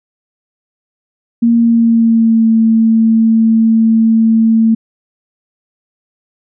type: tone with pitch glide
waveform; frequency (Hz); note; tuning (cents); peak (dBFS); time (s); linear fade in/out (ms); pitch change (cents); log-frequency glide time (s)
sine; 233.1 to 224.4; A#3 to A3; 0 to +34; -6; 1.42-4.75; 10; -66; 1.54-2.46
effects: none